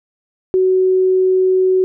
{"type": "tone", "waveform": "sine", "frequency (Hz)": 373.5, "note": "F#4", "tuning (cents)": 16, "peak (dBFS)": -10, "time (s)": [0.54, 1.84], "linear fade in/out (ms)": 0, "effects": []}